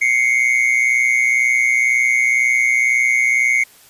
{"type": "tone pair together", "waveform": "triangle", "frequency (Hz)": [2101, 2223], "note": ["C7", "C#7"], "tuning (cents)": [7, 4], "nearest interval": "minor second", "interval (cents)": 97, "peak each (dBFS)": -14, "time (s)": [0.01, 3.64], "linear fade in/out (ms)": 10, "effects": ["white hiss -47 dBFS RMS until 3.89 s", "resampled to 32000 Hz"]}